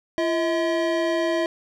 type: tone pair together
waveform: square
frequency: 339.8 / 641 Hz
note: F4 / E5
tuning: -47 / -49 cents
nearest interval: major seventh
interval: 1098 cents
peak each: -24 dBFS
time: 0.18-1.46 s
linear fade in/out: 0 ms
effects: low-pass 4000 Hz 12 dB/octave + 9-bit